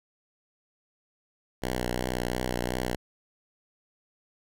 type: tone with vibrato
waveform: 5% pulse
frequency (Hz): 61.74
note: B1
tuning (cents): 0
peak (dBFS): -17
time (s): 1.62-2.96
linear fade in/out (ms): 10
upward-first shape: sine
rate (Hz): 2.8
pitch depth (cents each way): 35
effects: none